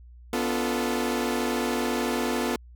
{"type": "chord", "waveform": "sawtooth", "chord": "B half-diminished seventh", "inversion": "none", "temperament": "equal with one note detuned", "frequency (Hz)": [246.9, 286.8, 349.2, 440], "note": ["B3", "D4", "F4", "A4"], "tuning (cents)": [0, -41, 0, 0], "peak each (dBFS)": [-24, -30, -27, -27], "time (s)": [0.33, 2.56], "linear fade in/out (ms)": 2, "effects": ["added 60 Hz sine -45 dBFS peak until 2.75 s"]}